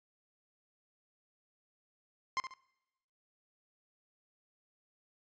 30% pulse tone with echo, 1050 Hz, C6, 6 cents sharp, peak -28 dBFS, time 2.37-2.4 s, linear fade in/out 0 ms, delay 69 ms, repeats 2, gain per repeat -9 dB, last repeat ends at 2.538 s, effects noise-tail reverb RT60 1.0 s tail -25 dB re dry + resampled to 16000 Hz

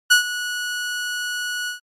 sawtooth tone with ADSR envelope, 1466 Hz, F#6, 16 cents flat, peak -5 dBFS, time 0.1-1.8 s, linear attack 17 ms, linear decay 110 ms, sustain -15 dB, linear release 120 ms, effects low-pass 12000 Hz 12 dB/octave + MP3 64 kbps

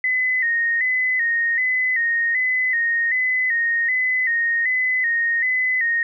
sine tone with vibrato, 1936 Hz, B6, 35 cents flat, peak -17 dBFS, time 0.04-6.03 s, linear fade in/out 2 ms, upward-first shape square, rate 1.3 Hz, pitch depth 71 cents each way, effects none

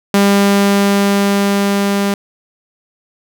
sawtooth tone with level ramp, 200 Hz, G3, 35 cents sharp, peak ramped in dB -4 to -9 dBFS, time 0.14-2.14 s, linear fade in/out 2 ms, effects none

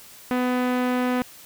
sawtooth tone with low-pass filter, 250 Hz, B3, 21 cents sharp, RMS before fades -23 dBFS, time 0.31-1.22 s, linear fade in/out 0 ms, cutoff 2300 Hz, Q 0.91, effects white hiss -46 dBFS RMS until 1.45 s

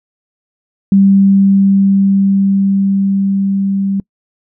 sine tone with level ramp, 196 Hz, G3, in tune, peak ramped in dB -4 to -12 dBFS, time 0.92-4 s, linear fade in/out 2 ms, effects noise-tail reverb RT60 0.1 s tail -26 dB re dry

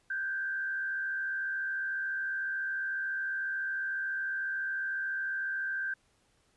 sine tone with frequency modulation, 1568 Hz, G6, in tune, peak -31 dBFS, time 0.1-5.94 s, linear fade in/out 5 ms, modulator 74 Hz, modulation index 0.64, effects pink hiss -70 dBFS RMS until 6.56 s + resampled to 24000 Hz

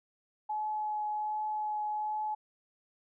sine tone with vibrato, 850 Hz, G#5, 40 cents sharp, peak -31 dBFS, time 0.49-2.35 s, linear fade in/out 10 ms, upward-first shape triangle, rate 1.3 Hz, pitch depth 12 cents each way, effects none

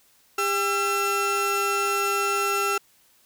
30% pulse tone pair together, 401.1 / 1349 Hz, G4 / E6, +40 / +40 cents, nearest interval octave + major sixth, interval 2100 cents, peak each -24 / -21 dBFS, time 0.38-2.78 s, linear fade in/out 5 ms, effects white hiss -60 dBFS RMS until 3.25 s

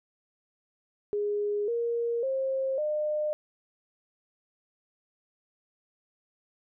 sine tone with pitch steps, 413.1 / 469.1 / 532.6 / 604.8 Hz, G#4 / A#4 / C5 / D#5, -9 / +11 / +31 / -49 cents, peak -26 dBFS, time 1.13-3.33 s, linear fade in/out 0 ms, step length 550 ms, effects none

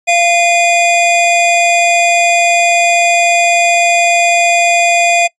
square tone pair together, 689.2 / 2456 Hz, F5 / D#7, -23 / -23 cents, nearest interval octave + minor seventh, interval 2200 cents, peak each -11 dBFS, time 0.07-5.28 s, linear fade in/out 20 ms, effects noise-tail reverb RT60 0.1 s tail -22 dB re dry + resampled to 22050 Hz

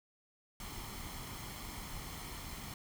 pink noise with comb filter, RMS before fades -45 dBFS, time 0.6-2.74 s, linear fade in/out 2 ms, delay 0.94 ms, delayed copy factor +0.5, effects none

